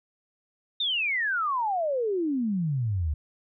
sine exponential sweep, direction down, 3731 to 70.8 Hz, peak -24 dBFS, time 0.8-3.14 s, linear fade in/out 5 ms, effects none

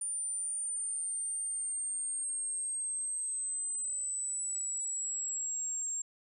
sine linear sweep, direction down, 9210 to 7450 Hz, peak -33 dBFS, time 0.01-6.02 s, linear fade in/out 5 ms, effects none

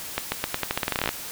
accelerating click train, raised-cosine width 0.3 ms, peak -7 dBFS, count 17, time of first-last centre 0.18-1.09 s, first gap 140 ms, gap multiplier 0.86, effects white hiss -36 dBFS RMS until 1.31 s

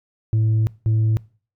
sine tone pair in turn, 110 / 110 Hz, A2 / A2, 0 / 0 cents, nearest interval unison, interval 0 cents, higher neither, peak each -12 dBFS, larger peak neither, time 0.33-0.67 / 0.86-1.17 s, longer first, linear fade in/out 0 ms, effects noise-tail reverb RT60 0.4 s tail -24 dB re dry + tanh soft clip ceiling -14 dBFS

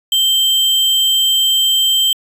sine tone with sample-and-hold, 3136 Hz, G7, in tune, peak -10 dBFS, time 0.12-2.13 s, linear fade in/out 2 ms, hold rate 11025 Hz, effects resampled to 32000 Hz

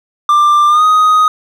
triangle tone with pitch glide, 1186 to 1250 Hz, D6 to D#6, +17 to +8 cents, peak -4 dBFS, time 0.29-1.28 s, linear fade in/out 2 ms, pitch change +91 cents, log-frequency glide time 0.68-0.84 s, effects none

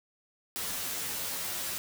white noise with comb filter, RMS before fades -35 dBFS, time 0.56-1.78 s, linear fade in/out 0 ms, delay 11 ms, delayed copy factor +0.95, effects none

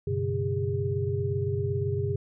sine tone cluster, 95.9 / 123.8 / 141.5 / 404.5 Hz, G2 / B2 / C#3 / G#4, -37 / +5 / +36 / -46 cents, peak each -30 / -31 / -33 / -30 dBFS, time 0.07-2.16 s, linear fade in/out 5 ms, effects none

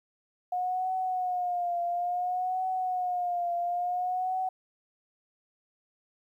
sine tone with vibrato, 721 Hz, F#5, 45 cents flat, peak -27 dBFS, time 0.52-4.49 s, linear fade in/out 5 ms, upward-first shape triangle, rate 0.58 Hz, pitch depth 72 cents each way, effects 11-bit

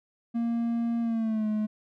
triangle tone with pitch glide, 233.1 to 213.8 Hz, A#3 to A3, 0 to -49 cents, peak -23 dBFS, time 0.34-1.67 s, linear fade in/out 20 ms, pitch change -149 cents, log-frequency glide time 1.01-1.47 s, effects none

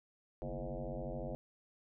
sine tone with frequency modulation, 240.7 Hz, B3, 44 cents flat, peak -38 dBFS, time 0.42-1.35 s, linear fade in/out 0 ms, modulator 94 Hz, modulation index 4.6, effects none

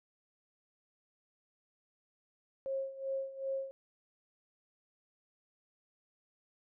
sine tone with tremolo, 539 Hz, C#5, 49 cents flat, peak -32 dBFS, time 2.66-3.71 s, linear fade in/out 0 ms, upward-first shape sine, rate 2.6 Hz, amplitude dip 80%, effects none

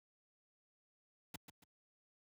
pink noise with echo, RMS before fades -44 dBFS, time 1.34-1.36 s, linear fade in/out 5 ms, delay 140 ms, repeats 2, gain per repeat -9 dB, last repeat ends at 1.64 s, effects high-pass 80 Hz 12 dB/octave

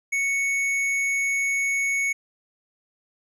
triangle tone with hard clipping, 2217 Hz, C#7, in tune, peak -23 dBFS, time 0.12-2.13 s, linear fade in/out 10 ms, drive 12 dB, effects none

